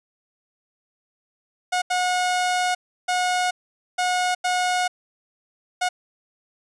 sawtooth tone bursts at uneven times, 726 Hz, F#5, 33 cents flat, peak -16 dBFS, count 6, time 1.72-1.82 / 1.9-2.75 / 3.08-3.51 / 3.98-4.35 / 4.44-4.88 / 5.81-5.89 s, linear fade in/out 10 ms, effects resampled to 22050 Hz

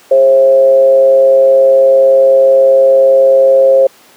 sine tone with frequency modulation, 535 Hz, C5, 38 cents sharp, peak -3 dBFS, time 0.11-3.87 s, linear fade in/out 5 ms, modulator 129 Hz, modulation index 0.42, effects pink hiss -42 dBFS RMS until 4.16 s + high-pass 300 Hz 12 dB/octave

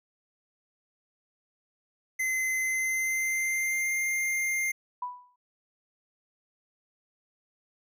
square tone with pitch glide, 2053 to 2107 Hz, C7 to C7, -33 to +12 cents, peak -27 dBFS, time 2.19-4.72 s, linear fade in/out 10 ms, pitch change +45 cents, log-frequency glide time 2.6-3.93 s
sine tone with exponential decay, 987.8 Hz, B5, in tune, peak -28 dBFS, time 5.02-5.36 s, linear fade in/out 5 ms, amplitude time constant 72 ms
effects none

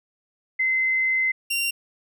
sine / sawtooth tone pair in turn, 2059 / 2765 Hz, C7 / F7, -28 / -18 cents, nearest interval perfect fourth, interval 510 cents, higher second, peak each -19 dBFS, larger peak neither, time 0.59-1.32 / 1.5-1.71 s, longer first, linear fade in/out 10 ms, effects none

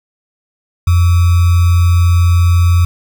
sine tone with sample-and-hold, 87 Hz, F2, 6 cents flat, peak -6 dBFS, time 0.87-2.85 s, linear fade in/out 5 ms, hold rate 1225 Hz, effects none

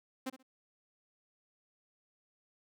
sawtooth tone with echo, 261.6 Hz, C4, in tune, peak -31 dBFS, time 0.26-0.3 s, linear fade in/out 10 ms, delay 65 ms, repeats 2, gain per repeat -14 dB, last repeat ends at 0.43 s, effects none

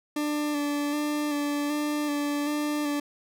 40% pulse tone with vibrato, 293.7 Hz, D4, in tune, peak -25 dBFS, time 0.16-3 s, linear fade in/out 5 ms, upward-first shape square, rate 1.3 Hz, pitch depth 20 cents each way, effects none

